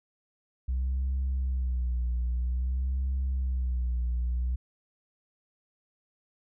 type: tone with vibrato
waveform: sine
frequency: 63.1 Hz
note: B1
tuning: 38 cents sharp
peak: -24 dBFS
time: 0.68-4.56 s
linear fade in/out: 10 ms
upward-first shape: sine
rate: 0.51 Hz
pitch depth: 80 cents each way
effects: tanh soft clip ceiling -24 dBFS